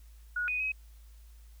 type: tone with pitch steps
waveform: sine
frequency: 1455 / 2487 / 2541 Hz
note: F#6 / D#7 / D#7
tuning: -29 / -1 / +36 cents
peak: -29 dBFS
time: 0.36-0.72 s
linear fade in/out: 5 ms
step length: 120 ms
effects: added 55 Hz sine -50 dBFS peak until 1.6 s + white hiss -66 dBFS RMS until 1.6 s